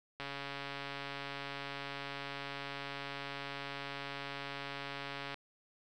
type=click train; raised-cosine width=0.3 ms; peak=-25 dBFS; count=721; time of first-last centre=0.2-5.343 s; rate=140 Hz; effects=none